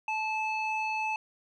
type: tone pair together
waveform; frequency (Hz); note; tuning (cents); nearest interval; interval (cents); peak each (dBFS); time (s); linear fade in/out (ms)
sine; 871 / 2610; A5 / E7; -18 / -18; octave + perfect fifth; 1900; -29 / -30; 0.08-1.16; 2
effects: tanh soft clip ceiling -25 dBFS